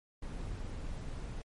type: noise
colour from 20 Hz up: brown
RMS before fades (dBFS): -40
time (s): 0.22-1.42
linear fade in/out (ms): 5
effects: MP3 48 kbps